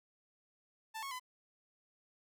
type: tone with pitch steps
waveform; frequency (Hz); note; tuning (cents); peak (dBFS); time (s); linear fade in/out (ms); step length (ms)
sawtooth; 884 / 1097 / 1011; A5 / C#6 / B5; +8 / -18 / +40; -37; 0.94-1.198; 20; 86
effects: none